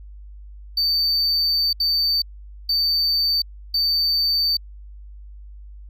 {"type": "tone bursts at uneven times", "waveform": "triangle", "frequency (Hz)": 4581, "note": "D8", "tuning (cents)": -44, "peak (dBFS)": -16, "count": 4, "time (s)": [[0.77, 1.73], [1.8, 2.22], [2.69, 3.42], [3.74, 4.57]], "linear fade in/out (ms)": 5, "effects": ["added 50 Hz sine -37 dBFS peak until 5.89 s"]}